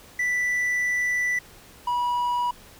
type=tone pair in turn; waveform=triangle; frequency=1975.5 / 971.9 Hz; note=B6 / B5; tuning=0 / -28 cents; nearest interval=octave; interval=1228 cents; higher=first; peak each=-20 dBFS; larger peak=neither; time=0.19-1.39 / 1.87-2.51 s; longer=first; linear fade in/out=5 ms; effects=pink hiss -49 dBFS RMS until 2.79 s